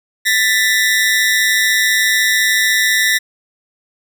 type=ring-modulated tone; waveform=sawtooth; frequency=1876 Hz; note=A#6; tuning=11 cents sharp; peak=-5 dBFS; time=0.25-3.19 s; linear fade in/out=20 ms; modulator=107 Hz; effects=none